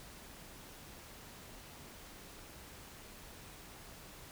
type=silence; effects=pink hiss -53 dBFS RMS until 4.31 s